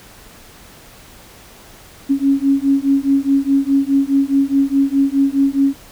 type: beating tone pair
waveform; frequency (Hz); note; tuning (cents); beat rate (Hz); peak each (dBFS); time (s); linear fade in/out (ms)
sine; 273.3 / 278.1; C#4 / C#4; -24 / +6; 4.8; -15; 2.09-5.75; 20
effects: pink hiss -42 dBFS RMS until 5.91 s

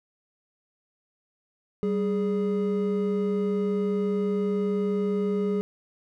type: tone pair together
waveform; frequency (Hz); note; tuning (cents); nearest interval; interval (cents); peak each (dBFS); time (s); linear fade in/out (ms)
triangle; 194.14 / 415.3; G3 / G#4; -16 / 0; octave + minor second; 1316; -24; 1.83-5.61; 0
effects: none

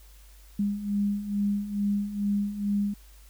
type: beating tone pair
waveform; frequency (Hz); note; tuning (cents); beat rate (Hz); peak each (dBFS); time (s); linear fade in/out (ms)
sine; 201.6 / 203.9; G3 / G#3; +49 / -32; 2.3; -31 / -26; 0.59-2.94; 5
effects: added 50 Hz sine -49 dBFS peak until 3.29 s + white hiss -58 dBFS RMS until 3.29 s

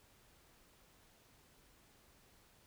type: silence
effects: pink hiss -67 dBFS RMS until 2.66 s

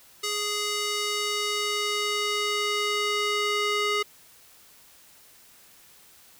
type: tone with band-pass filter sweep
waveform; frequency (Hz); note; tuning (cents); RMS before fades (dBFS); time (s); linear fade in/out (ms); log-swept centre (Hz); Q
square; 415.3; G#4; 0; -27; 0.23-4.03; 10; 5300 to 2400; 0.76
effects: white hiss -54 dBFS RMS until 6.39 s

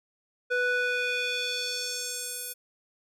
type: tone with band-pass filter sweep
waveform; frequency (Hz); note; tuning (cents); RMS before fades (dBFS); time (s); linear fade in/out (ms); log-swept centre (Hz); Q
square; 493.9; B4; 0; -30; 0.5-2.54; 20; 1200 to 12000; 1.8
effects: none

